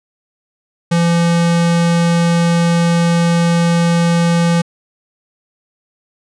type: tone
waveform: square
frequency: 170 Hz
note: F3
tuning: 46 cents flat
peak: -11 dBFS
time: 0.91-4.62 s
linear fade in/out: 10 ms
effects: resampled to 22050 Hz